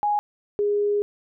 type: tone pair in turn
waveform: sine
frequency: 830 / 411.5 Hz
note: G#5 / G#4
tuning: -1 / -16 cents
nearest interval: octave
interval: 1215 cents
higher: first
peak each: -19 dBFS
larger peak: neither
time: 0.03-0.19 / 0.59-1.02 s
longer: second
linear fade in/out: 0 ms
effects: none